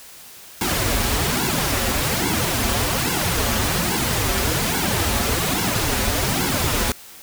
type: noise with flanger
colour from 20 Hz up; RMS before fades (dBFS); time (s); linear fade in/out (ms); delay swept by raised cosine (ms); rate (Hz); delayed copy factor
pink; -21; 0.61-6.92; 2; 1.6 to 6.6; 1.2; -0.95
effects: white hiss -42 dBFS RMS until 7.22 s